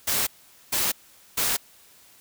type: noise bursts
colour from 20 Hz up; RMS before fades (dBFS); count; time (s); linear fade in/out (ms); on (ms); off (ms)
white; -24; 3; 0.07-1.57; 10; 200; 450
effects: white hiss -54 dBFS RMS until 2.2 s